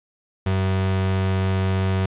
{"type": "tone", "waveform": "35% pulse", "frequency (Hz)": 94.9, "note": "F#2", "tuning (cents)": 44, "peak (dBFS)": -17, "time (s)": [0.46, 2.06], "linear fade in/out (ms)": 5, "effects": ["resampled to 8000 Hz", "9-bit"]}